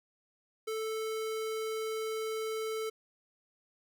square tone, 440 Hz, A4, in tune, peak -34 dBFS, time 0.67-2.9 s, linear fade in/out 10 ms, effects none

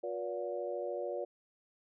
harmonic tone with a mistuned harmonic, 120 Hz, B2, 49 cents flat, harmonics 3 / 4 / 5 / 6, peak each -41 / -40 / -38 / -46 dBFS, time 0.03-1.25 s, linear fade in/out 10 ms, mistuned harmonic 5, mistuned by -78 cents, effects none

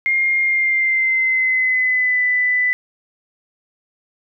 sine tone with pitch glide, 2124 to 1993.2 Hz, C7 to B6, +25 to +15 cents, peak -14 dBFS, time 0.06-2.73 s, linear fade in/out 0 ms, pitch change -110 cents, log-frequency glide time 0.43-2.23 s, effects none

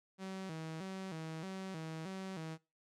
sawtooth tone with vibrato, 174.61 Hz, F3, in tune, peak -38 dBFS, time 0.18-2.58 s, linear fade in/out 50 ms, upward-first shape square, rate 1.6 Hz, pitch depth 150 cents each way, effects noise-tail reverb RT60 0.3 s tail -22 dB re dry + low-pass 8000 Hz 12 dB/octave

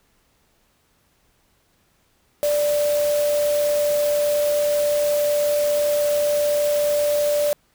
sine tone in noise, 587.3 Hz, D5, in tune, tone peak -17 dBFS, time 2.43-7.53 s, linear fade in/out 0 ms, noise white, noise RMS -31 dBFS, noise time 2.43-7.53 s, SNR +11 dB, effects pink hiss -63 dBFS RMS until 7.74 s

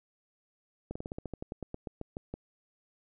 slowing click train, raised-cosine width 2 ms, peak -24 dBFS, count 16, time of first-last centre 0.91-2.34 s, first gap 45 ms, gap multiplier 1.1, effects none

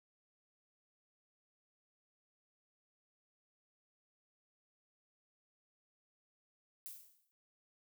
violet noise with exponential decay, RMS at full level -45 dBFS, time 6.86-7.31 s, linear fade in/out 0 ms, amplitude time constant 96 ms, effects none

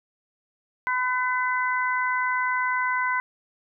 harmonic tone, 504 Hz, B4, 35 cents sharp, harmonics 2 / 3 / 4, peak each -25 / -27 / -28 dBFS, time 0.87-3.2 s, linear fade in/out 0 ms, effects none

